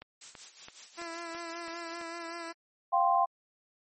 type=click train; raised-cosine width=0.3 ms; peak=-29 dBFS; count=7; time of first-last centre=0.02-2.013 s; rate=3.01 Hz
type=noise with tremolo; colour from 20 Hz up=blue; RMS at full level=-42 dBFS; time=0.21-1.99 s; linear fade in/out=5 ms; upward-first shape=sine; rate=5.4 Hz; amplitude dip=70%
type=tone with vibrato; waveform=10% pulse; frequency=336.5 Hz; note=E4; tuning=36 cents sharp; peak=-30 dBFS; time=0.97-2.53 s; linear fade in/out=20 ms; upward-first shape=sine; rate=5.2 Hz; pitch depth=31 cents each way
type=chord; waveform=sine; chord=F suspended second; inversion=none; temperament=equal with one note detuned; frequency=698.5 / 781.7 / 1046.5 Hz; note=F5 / G5 / C6; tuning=0 / -5 / 0 cents; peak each=-27 dBFS; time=2.92-3.26 s; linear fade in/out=20 ms
effects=MP3 32 kbps